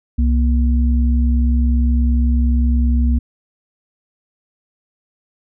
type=tone pair together; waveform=sine; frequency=65.41 / 237.3 Hz; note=C2 / A#3; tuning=0 / +31 cents; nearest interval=octave + minor seventh; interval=2231 cents; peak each=-12 / -20 dBFS; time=0.18-3.19 s; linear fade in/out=10 ms; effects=none